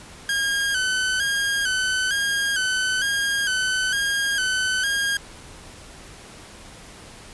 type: tone with vibrato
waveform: sawtooth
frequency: 1568 Hz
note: G6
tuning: in tune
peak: -17 dBFS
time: 0.29-5.17 s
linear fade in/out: 2 ms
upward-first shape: square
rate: 1.1 Hz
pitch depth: 59 cents each way
effects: pink hiss -43 dBFS RMS until 7.33 s + resampled to 24000 Hz